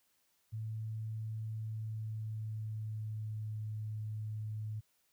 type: tone with pitch glide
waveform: sine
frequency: 110 to 107.8 Hz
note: A2 to A2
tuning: 0 to -35 cents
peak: -37 dBFS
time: 0.52-4.81 s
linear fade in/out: 20 ms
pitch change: -35 cents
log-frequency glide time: 1.54-3.61 s
effects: white hiss -75 dBFS RMS until 5.12 s